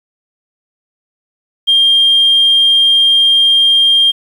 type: tone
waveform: sine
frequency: 3204 Hz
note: G7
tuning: 37 cents sharp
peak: -5 dBFS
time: 1.67-4.12 s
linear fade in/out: 20 ms
effects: tanh soft clip ceiling -2 dBFS + 7-bit